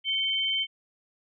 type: tone pair together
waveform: sine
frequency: 2217 / 3097 Hz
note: C#7 / G7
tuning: 0 / -22 cents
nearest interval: tritone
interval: 578 cents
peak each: -32 / -25 dBFS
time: 0.04-0.67 s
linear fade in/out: 50 ms
effects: none